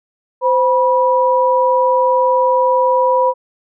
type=tone pair together; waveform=sine; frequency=517 / 975.2 Hz; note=C5 / B5; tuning=-21 / -22 cents; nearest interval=major seventh; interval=1099 cents; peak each=-13 dBFS; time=0.41-3.34 s; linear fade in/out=50 ms; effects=none